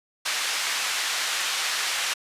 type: band-pass noise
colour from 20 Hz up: pink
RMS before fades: -27 dBFS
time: 0.25-2.14 s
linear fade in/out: 10 ms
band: 1500 to 7400 Hz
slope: 12 dB/octave
effects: resampled to 32000 Hz